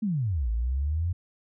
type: exponential two-way sweep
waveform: sine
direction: down then up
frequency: 229 to 54 to 90.8 Hz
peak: -24 dBFS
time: 0.02-1.13 s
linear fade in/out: 10 ms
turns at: 0.5 s
effects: none